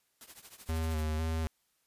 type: noise with tremolo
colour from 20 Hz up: white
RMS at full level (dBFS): -48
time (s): 0.21-1.03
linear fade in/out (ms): 0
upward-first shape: triangle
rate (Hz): 13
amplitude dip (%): 90
type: tone with vibrato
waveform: square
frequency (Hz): 79.1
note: D#2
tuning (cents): +29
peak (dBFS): -31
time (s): 0.69-1.47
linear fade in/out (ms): 0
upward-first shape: square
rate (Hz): 2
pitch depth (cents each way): 31
effects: white hiss -75 dBFS RMS until 1.86 s + resampled to 32000 Hz